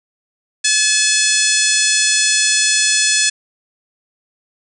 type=harmonic tone with a mistuned harmonic; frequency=858 Hz; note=A5; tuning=44 cents flat; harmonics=2 / 3 / 4 / 5 / 6 / 7 / 8 / 9 / 10; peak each=-21 / -21 / -21 / -21 / -21 / -21 / -21 / -21 / -21 dBFS; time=0.64-3.3 s; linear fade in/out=10 ms; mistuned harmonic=10; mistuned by=+66 cents; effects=none